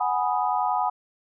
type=chord; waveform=sine; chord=G# minor seventh; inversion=third; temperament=equal; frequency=740 / 830.6 / 987.8 / 1244.5 Hz; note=F#5 / G#5 / B5 / D#6; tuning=0 / 0 / 0 / 0 cents; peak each=-26 / -26 / -27 / -30 dBFS; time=0-0.9 s; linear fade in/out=10 ms; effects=none